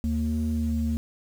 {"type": "tone pair together", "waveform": "sine", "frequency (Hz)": [77.01, 229.7], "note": ["D#2", "A#3"], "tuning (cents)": [-17, -25], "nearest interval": "octave + perfect fifth", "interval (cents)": 1892, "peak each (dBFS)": [-25, -25], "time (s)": [0.04, 0.97], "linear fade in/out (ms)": 0, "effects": ["tanh soft clip ceiling -18 dBFS", "8-bit"]}